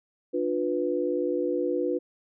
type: chord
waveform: sine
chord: B diminished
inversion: first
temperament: just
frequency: 296.3 / 355.6 / 493.9 Hz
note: D4 / F4 / B4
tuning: +15 / +31 / 0 cents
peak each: -30 / -28 / -28 dBFS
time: 0.33-1.99 s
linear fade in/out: 20 ms
effects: none